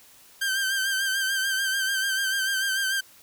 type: tone with vibrato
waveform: sawtooth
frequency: 1568 Hz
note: G6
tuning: in tune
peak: -20 dBFS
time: 0.41-3.01 s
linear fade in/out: 10 ms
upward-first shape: sine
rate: 6.8 Hz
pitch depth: 43 cents each way
effects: white hiss -53 dBFS RMS until 3.22 s